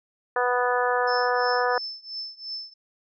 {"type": "harmonic tone", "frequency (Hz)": 246.9, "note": "B3", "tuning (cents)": 0, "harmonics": [2, 3, 4, 5, 6, 7], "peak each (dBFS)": [-25, -27, -28, -29, -30, -30], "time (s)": [0.36, 1.78], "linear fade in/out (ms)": 2}
{"type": "tone with tremolo", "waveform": "sine", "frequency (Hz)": 5274, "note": "E8", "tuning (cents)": 0, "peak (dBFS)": -29, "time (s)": [1.07, 2.74], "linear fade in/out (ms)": 10, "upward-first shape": "triangle", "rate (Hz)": 2.9, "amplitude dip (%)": 95}
{"effects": []}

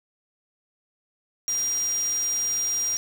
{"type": "tone in noise", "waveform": "sine", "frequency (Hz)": 5700, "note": "F8", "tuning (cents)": 34, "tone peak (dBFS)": -23, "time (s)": [1.48, 2.97], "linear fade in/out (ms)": 0, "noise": "white", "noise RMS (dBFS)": -38, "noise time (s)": [1.48, 2.97], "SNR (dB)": 12, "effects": []}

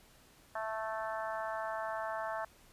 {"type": "harmonic tone", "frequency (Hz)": 220, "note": "A3", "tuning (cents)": 0, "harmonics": [3, 4, 5, 6, 7, 8], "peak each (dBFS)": [-39, -41, -43, -45, -46, -47], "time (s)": [0.55, 2.45], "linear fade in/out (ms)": 5, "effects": ["pink hiss -62 dBFS RMS until 2.72 s", "resampled to 32000 Hz"]}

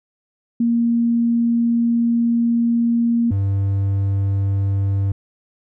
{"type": "tone pair in turn", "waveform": ["sine", "triangle"], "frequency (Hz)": [234.1, 98.43], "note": ["A#3", "G2"], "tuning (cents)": [8, 8], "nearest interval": "octave + minor third", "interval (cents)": 1500, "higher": "first", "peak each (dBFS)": -14, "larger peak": "neither", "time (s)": [[0.6, 3.31], [3.31, 5.12]], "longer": "first", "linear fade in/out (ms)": 5, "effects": []}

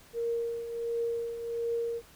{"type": "tone with tremolo", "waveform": "sine", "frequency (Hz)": 466.2, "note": "A#4", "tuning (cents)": 0, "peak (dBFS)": -27, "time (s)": [0.13, 2.02], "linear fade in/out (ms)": 50, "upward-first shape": "triangle", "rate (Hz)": 1.4, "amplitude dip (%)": 65, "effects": ["pink hiss -56 dBFS RMS until 2.15 s"]}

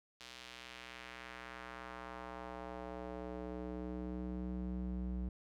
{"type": "tone with band-pass filter sweep", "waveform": "square", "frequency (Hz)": 61.74, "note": "B1", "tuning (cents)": 0, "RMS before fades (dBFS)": -44, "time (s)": [0.2, 5.29], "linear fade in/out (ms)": 5, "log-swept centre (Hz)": [4000, 130], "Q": 1.2, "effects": []}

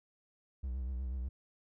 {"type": "tone with vibrato", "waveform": "triangle", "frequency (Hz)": 63.9, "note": "C2", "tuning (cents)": -40, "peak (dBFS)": -33, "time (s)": [0.63, 1.29], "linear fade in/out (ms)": 10, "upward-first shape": "sine", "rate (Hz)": 8.2, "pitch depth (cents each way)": 89, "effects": []}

